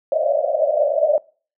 white band-pass noise, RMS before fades -18 dBFS, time 0.12-1.18 s, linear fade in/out 2 ms, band 560 to 640 Hz, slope 96 dB/octave, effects noise-tail reverb RT60 0.4 s tail -24 dB re dry

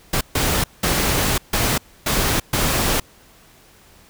pink noise bursts at uneven times, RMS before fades -19 dBFS, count 6, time 0.13-0.21 / 0.35-0.64 / 0.83-1.38 / 1.53-1.78 / 2.06-2.4 / 2.53-3 s, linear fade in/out 5 ms, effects pink hiss -50 dBFS RMS until 4.09 s

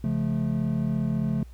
triangle chord, Db augmented, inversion none, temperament just, 138.59 / 173.24 / 216.5 Hz, Db3 / F3 / A3, 0 / -14 / -28 cents, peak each -26 / -27 / -25 dBFS, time 0.04-1.43 s, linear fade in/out 2 ms, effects added 60 Hz sine -42 dBFS peak until 1.53 s + pink hiss -61 dBFS RMS until 1.53 s

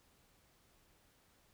silence, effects pink hiss -70 dBFS RMS until 1.53 s

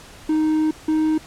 triangle tone pair in turn, 311.1 / 312.3 Hz, D#4 / D#4, 0 / +7 cents, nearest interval unison, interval 7 cents, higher second, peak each -14 dBFS, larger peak neither, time 0.29-0.71 / 0.88-1.18 s, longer first, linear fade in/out 5 ms, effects pink hiss -43 dBFS RMS until 1.26 s + low-pass 10000 Hz 12 dB/octave

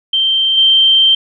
sine tone with level steps, 3136 Hz, G7, in tune, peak -10 / -6 dBFS, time 0.13-1.15 s, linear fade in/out 5 ms, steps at 0.57 s, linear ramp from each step 10 ms, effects none

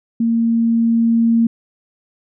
sine tone with level ramp, 230 Hz, A#3, 23 cents flat, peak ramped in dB -13 to -10 dBFS, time 0.2-1.47 s, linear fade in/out 5 ms, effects none

